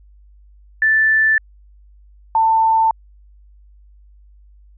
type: tone pair in turn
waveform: sine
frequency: 1760 / 892.8 Hz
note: A6 / A5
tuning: 0 / +25 cents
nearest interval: octave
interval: 1175 cents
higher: first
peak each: -11 dBFS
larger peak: neither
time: 0.82-1.38 / 2.35-2.91 s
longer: neither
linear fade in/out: 2 ms
effects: added 50 Hz sine -44 dBFS peak until 4.77 s